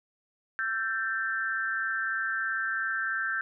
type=tone with amplitude modulation; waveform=sine; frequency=1564 Hz; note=G6; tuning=4 cents flat; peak=-23 dBFS; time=0.59-3.41 s; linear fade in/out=0 ms; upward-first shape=sine; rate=223 Hz; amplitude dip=100%; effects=none